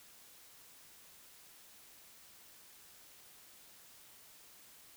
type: silence
effects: white hiss -59 dBFS RMS until 4.96 s